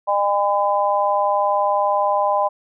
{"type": "harmonic tone", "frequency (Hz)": 202.2, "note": "G#3", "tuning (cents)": -46, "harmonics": [3, 4, 5], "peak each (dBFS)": [-20, -20, -20], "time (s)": [0.07, 2.49], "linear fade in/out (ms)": 20, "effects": []}